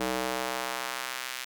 square tone with high-pass filter sweep, 63.4 Hz, B1, 46 cents sharp, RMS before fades -33 dBFS, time 0-1.45 s, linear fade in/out 10 ms, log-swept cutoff 330 to 2100 Hz, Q 0.86, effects none

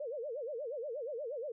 sine tone with vibrato, 523.3 Hz, C5, in tune, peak -37 dBFS, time 0-1.52 s, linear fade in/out 5 ms, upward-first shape sine, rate 8.4 Hz, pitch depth 270 cents each way, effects none

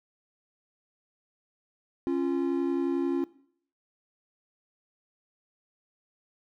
triangle tone pair together, 274.5 / 345.8 Hz, C#4 / F4, -17 / -17 cents, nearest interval major third, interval 400 cents, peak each -26 dBFS, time 2.07-3.24 s, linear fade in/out 0 ms, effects noise-tail reverb RT60 0.6 s tail -19 dB re dry

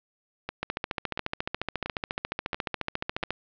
two click trains, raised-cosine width 0.3 ms, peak -15 / -12 dBFS, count 5 / 39, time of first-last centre 0.49-3.23 / 0.63-3.306 s, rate 1.46 / 14.2 Hz, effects low-pass 4000 Hz 12 dB/octave

